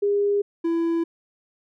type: tone pair in turn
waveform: sine / triangle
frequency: 406.2 / 333.6 Hz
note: G#4 / E4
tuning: -38 / +21 cents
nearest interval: minor third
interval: 341 cents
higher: first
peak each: -18 dBFS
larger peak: neither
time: 0.02-0.42 / 0.64-1.04 s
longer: neither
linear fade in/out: 10 ms
effects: none